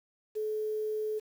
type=tone with quantisation; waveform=sine; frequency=430 Hz; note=A4; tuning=40 cents flat; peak=-30 dBFS; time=0.35-1.2 s; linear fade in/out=20 ms; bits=9; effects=none